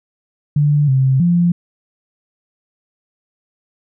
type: tone with pitch steps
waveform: sine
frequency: 146.8 / 132.6 / 173.5 Hz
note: D3 / C3 / F3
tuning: 0 / +23 / -11 cents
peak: -10 dBFS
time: 0.56-1.52 s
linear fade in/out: 5 ms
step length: 320 ms
effects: none